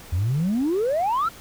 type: exponential sweep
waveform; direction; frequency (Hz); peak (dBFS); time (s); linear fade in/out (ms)
sine; up; 80.4 to 1396.9; -18; 0.12-1.29; 10
effects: tanh soft clip ceiling -17 dBFS + pink hiss -44 dBFS RMS until 1.4 s